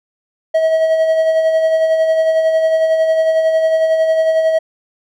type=tone with tremolo; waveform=triangle; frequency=642 Hz; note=E5; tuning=46 cents flat; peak=-7 dBFS; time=0.54-4.59 s; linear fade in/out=10 ms; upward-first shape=sine; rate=11 Hz; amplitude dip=40%; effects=none